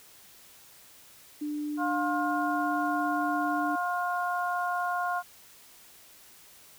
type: tone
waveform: sine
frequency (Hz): 297.1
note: D4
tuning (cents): +20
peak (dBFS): -30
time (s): 1.41-3.76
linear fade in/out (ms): 10
type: harmonic tone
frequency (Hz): 355.1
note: F4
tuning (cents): +29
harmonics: 2 / 3 / 4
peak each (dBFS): -30 / -32 / -33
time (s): 1.77-5.23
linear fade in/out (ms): 50
effects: white hiss -54 dBFS RMS until 6.78 s